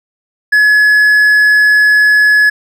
triangle tone with hard clipping, 1698 Hz, G#6, 38 cents sharp, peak -6 dBFS, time 0.52-2.5 s, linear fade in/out 10 ms, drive 6 dB, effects none

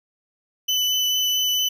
35% pulse tone with vibrato, 3001 Hz, F#7, 24 cents sharp, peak -17 dBFS, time 0.68-1.69 s, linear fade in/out 10 ms, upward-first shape triangle, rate 4.5 Hz, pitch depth 12 cents each way, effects none

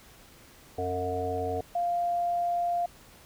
harmonic tone, 90.9 Hz, F#2, 30 cents flat, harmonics 1 / 3 / 5 / 7 / 8, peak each -36 / -39 / -32 / -36 / -33 dBFS, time 0.78-1.61 s, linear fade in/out 5 ms
sine tone, 697 Hz, F5, 4 cents flat, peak -25 dBFS, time 1.75-2.86 s, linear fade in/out 5 ms
effects pink hiss -54 dBFS RMS until 3.25 s

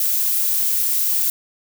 violet noise, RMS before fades -19 dBFS, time 0-1.3 s, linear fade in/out 2 ms, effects none

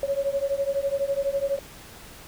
sine beating tone pair, 549 / 561 Hz, C#5 / C#5, -17 / +21 cents, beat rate 12 Hz, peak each -26 dBFS, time 0.03-1.59 s, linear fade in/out 2 ms, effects pink hiss -45 dBFS RMS until 2.27 s

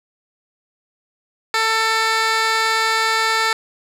15% pulse tone with band-pass filter, 445.3 Hz, A4, 21 cents sharp, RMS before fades -18 dBFS, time 1.54-3.53 s, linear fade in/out 2 ms, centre 2900 Hz, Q 0.74, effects none

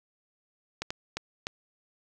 clicks, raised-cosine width 0.2 ms, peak -15 dBFS, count 4, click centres 0.82 / 0.905 / 1.17 / 1.469 s, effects none

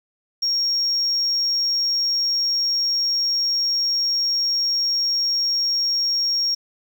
sine tone, 5570 Hz, F8, 5 cents flat, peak -17 dBFS, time 0.42-6.55 s, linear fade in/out 10 ms, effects tanh soft clip ceiling -14 dBFS + 8-bit

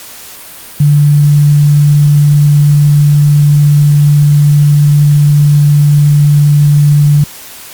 sine tone with quantisation, 146.3 Hz, D3, 6 cents flat, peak -3 dBFS, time 0.8-7.24 s, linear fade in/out 5 ms, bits 5, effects white hiss -30 dBFS RMS until 7.73 s + Opus 48 kbps

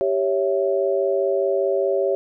sine chord, C# diminished, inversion second, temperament equal, 392 / 554.4 / 659.3 Hz, G4 / C#5 / E5, 0 / 0 / 0 cents, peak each -21 / -21 / -26 dBFS, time 0.01-2.15 s, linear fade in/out 0 ms, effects none

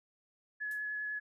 sine tone with vibrato, 1700 Hz, G#6, 40 cents sharp, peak -35 dBFS, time 0.6-1.2 s, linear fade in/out 20 ms, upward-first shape triangle, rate 10 Hz, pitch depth 11 cents each way
violet noise with exponential decay, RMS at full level -46 dBFS, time 0.71-0.85 s, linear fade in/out 2 ms, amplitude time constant 29 ms
effects resampled to 32000 Hz

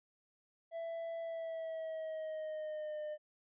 triangle tone with pitch glide, 664 to 605.4 Hz, E5 to D#5, +12 to -48 cents, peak -37 dBFS, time 0.71-3.18 s, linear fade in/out 50 ms, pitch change -160 cents, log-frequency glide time 1.21-3.01 s, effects resampled to 8000 Hz

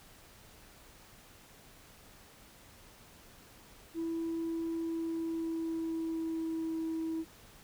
sine tone with pitch glide, 329.6 to 323.6 Hz, E4 to E4, 0 to -32 cents, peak -31 dBFS, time 3.94-7.25 s, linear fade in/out 50 ms, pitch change -32 cents, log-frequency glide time 4.77-6.82 s, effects tanh soft clip ceiling -30 dBFS + pink hiss -57 dBFS RMS until 7.63 s

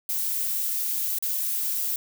violet noise with dropouts, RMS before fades -27 dBFS, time 0.09-1.96 s, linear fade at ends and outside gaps 2 ms, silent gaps 1.187-1.225 s, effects none

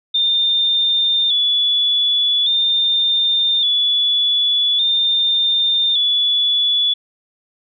sine tone with vibrato, 3520 Hz, A7, in tune, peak -13 dBFS, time 0.14-6.94 s, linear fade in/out 10 ms, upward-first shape square, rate 0.43 Hz, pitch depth 45 cents each way, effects none

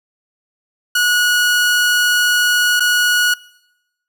sawtooth tone with dropouts, 1458 Hz, F#6, 26 cents flat, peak -9 dBFS, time 0.95-3.34 s, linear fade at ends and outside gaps 5 ms, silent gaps 2.797-2.804 s, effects noise-tail reverb RT60 0.9 s tail -23 dB re dry

